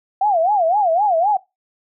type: tone with vibrato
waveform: sine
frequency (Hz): 740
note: F#5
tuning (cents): 0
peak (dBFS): -13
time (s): 0.21-1.37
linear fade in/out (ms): 5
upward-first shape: sine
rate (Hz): 3.9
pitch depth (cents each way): 240
effects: noise-tail reverb RT60 0.2 s tail -20 dB re dry